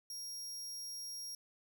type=tone; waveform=sawtooth; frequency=5600 Hz; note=F8; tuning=4 cents sharp; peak=-40 dBFS; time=0.1-1.35 s; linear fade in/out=2 ms; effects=none